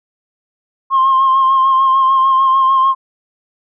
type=tone with vibrato; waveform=sine; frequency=1064 Hz; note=C6; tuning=29 cents sharp; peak=-7 dBFS; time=0.9-2.95 s; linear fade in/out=50 ms; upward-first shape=sine; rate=6.7 Hz; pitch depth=29 cents each way; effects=tanh soft clip ceiling -5 dBFS